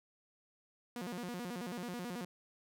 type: tone with vibrato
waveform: sawtooth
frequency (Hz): 207.7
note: G#3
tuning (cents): 0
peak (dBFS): -36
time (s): 0.96-2.25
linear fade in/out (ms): 2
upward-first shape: square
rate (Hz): 9.2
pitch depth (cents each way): 260
effects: none